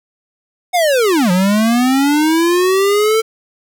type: linear two-way sweep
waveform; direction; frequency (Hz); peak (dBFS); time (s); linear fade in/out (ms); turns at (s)
square; down then up; 740 to 175.6 to 449.6; -11; 0.73-3.22; 20; 1.31
effects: none